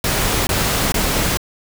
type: noise bursts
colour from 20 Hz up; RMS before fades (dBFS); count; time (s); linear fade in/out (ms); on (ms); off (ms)
pink; -18; 3; 0.04-1.372; 2; 430; 21
effects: none